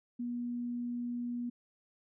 sine tone, 241.3 Hz, B3, 40 cents flat, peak -34 dBFS, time 0.19-1.5 s, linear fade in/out 10 ms, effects none

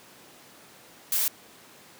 blue noise, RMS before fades -25 dBFS, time 1.12-1.28 s, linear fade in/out 2 ms, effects pink hiss -51 dBFS RMS until 1.99 s + high-pass 200 Hz 12 dB/octave

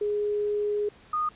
sine tone pair in turn, 415.3 / 1231.6 Hz, G#4 / D#6, 0 / -18 cents, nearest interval octave + perfect fifth, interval 1882 cents, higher second, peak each -24 dBFS, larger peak neither, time 0.01-0.89 / 1.13-1.29 s, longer first, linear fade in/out 5 ms, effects pink hiss -54 dBFS RMS until 1.35 s + resampled to 8000 Hz

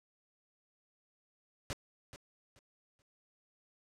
pink noise with echo, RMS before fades -38 dBFS, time 1.7-1.73 s, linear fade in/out 0 ms, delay 430 ms, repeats 3, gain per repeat -12 dB, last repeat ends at 3.02 s, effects low-pass 8000 Hz 12 dB/octave

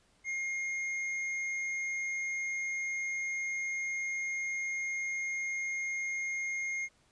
triangle tone with hard clipping, 2134 Hz, C7, 34 cents sharp, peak -34 dBFS, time 0.24-6.89 s, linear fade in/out 50 ms, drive 9 dB, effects pink hiss -68 dBFS RMS until 7.11 s + resampled to 22050 Hz

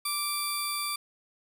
20% pulse tone pair together, 1174.7 / 4699 Hz, D6 / D8, 0 / 0 cents, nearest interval 2 octaves, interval 2400 cents, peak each -28 / -25 dBFS, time 0.05-0.96 s, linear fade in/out 5 ms, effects none

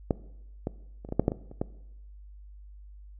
clicks, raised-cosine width 2 ms, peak -10 / -16 / -28 / -28 / -18 / -7 / -9 / -18 / -30 / -14 dBFS, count 10, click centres 0.108 / 0.671 / 1.049 / 1.089 / 1.124 / 1.196 / 1.281 / 1.319 / 1.514 / 1.615 s, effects noise-tail reverb RT60 0.9 s tail -19 dB re dry + added 50 Hz sine -45 dBFS peak until 3.19 s

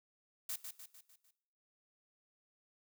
blue noise with echo, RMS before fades -40 dBFS, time 0.49-0.56 s, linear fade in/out 5 ms, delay 150 ms, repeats 5, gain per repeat -6 dB, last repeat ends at 1.31 s, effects noise-tail reverb RT60 0.7 s tail -17 dB re dry

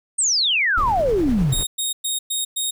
sine exponential sweep, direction down, 8770 to 120 Hz, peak -16 dBFS, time 0.18-1.54 s, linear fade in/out 10 ms
brown noise with tremolo, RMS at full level -25 dBFS, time 0.77-1.64 s, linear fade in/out 10 ms, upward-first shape triangle, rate 9.8 Hz, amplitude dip 40%
15% pulse tone bursts, 3729 Hz, A#7, in tune, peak -14 dBFS, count 5, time 1.52-2.71 s, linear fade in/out 10 ms, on 150 ms, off 110 ms
effects none

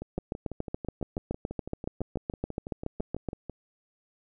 two click trains, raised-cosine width 2 ms, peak -17 / -23 dBFS, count 23 / 22, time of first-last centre 0.18-3.287 / 0.02-3.497 s, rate 7.08 / 6.04 Hz, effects none

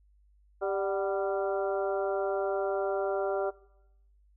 harmonic tone with a mistuned harmonic, 197 Hz, G3, 9 cents sharp, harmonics 2 / 3 / 4 / 5 / 6 / 7, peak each -31 / -32 / -36 / -45 / -44 / -39 dBFS, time 0.61-3.51 s, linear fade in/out 20 ms, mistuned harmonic 4, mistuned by -65 cents, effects noise-tail reverb RT60 0.8 s tail -20 dB re dry + added 50 Hz sine -60 dBFS peak until 4.36 s

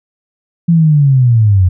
sine linear sweep, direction down, 171.8 to 87.31 Hz, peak -5 dBFS, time 0.68-1.69 s, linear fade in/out 10 ms, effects none

